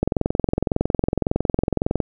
click train, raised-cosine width 2 ms, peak -5 dBFS, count 44, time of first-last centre 0.03-2.002 s, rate 21.8 Hz, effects none

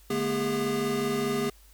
square tone cluster, 146.7 / 215.2 / 240 / 405.2 Hz, D3 / A3 / B3 / G#4, -2 / -38 / -49 / -43 cents, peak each -38 / -35 / -32 / -29 dBFS, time 0.1-1.5 s, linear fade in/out 5 ms, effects added 50 Hz sine -53 dBFS peak until 1.73 s + white hiss -59 dBFS RMS until 1.73 s

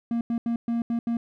triangle tone bursts at uneven times, 233.4 Hz, A#3, 2 cents sharp, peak -21 dBFS, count 6, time 0.11-0.21 / 0.3-0.38 / 0.46-0.56 / 0.68-0.82 / 0.9-0.99 / 1.07-1.17 s, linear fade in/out 2 ms, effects none

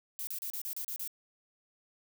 violet noise bursts, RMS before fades -38 dBFS, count 8, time 0.19-1.076 s, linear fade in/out 0 ms, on 81 ms, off 34 ms, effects none

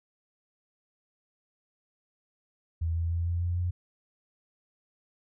sine tone with pitch steps, 82.41 / 83.61 / 84.82 / 86.06 / 87.31 / 88.58 Hz, E2 / E2 / E2 / F2 / F2 / F2, 0 / +25 / +50 / -25 / 0 / +25 cents, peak -26 dBFS, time 2.81-3.71 s, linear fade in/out 10 ms, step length 150 ms, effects none

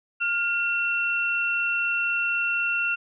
sine tone pair together, 1410 / 2716 Hz, F6 / F7, +16 / -49 cents, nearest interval major seventh, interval 1135 cents, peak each -26 / -24 dBFS, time 0.2-2.96 s, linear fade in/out 20 ms, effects none

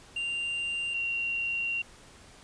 triangle / sine tone pair in turn, 2782 / 2758 Hz, F7 / F7, -7 / -22 cents, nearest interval unison, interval 15 cents, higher first, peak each -28 / -28 dBFS, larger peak neither, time 0.16-0.94 / 0.94-1.82 s, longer second, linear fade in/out 5 ms, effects pink hiss -53 dBFS RMS until 2.43 s + resampled to 22050 Hz

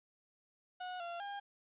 35% pulse tone with pitch steps, 730 / 688 / 806 Hz, F#5 / F5 / G5, -24 / -26 / +48 cents, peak -39 dBFS, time 0.8-1.4 s, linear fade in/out 10 ms, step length 200 ms, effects resampled to 8000 Hz + 12-bit

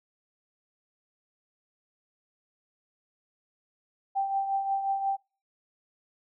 sine tone with tremolo, 784 Hz, G5, in tune, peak -23 dBFS, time 4.15-5.17 s, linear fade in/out 20 ms, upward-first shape triangle, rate 5.6 Hz, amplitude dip 60%, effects noise-tail reverb RT60 0.3 s tail -22 dB re dry

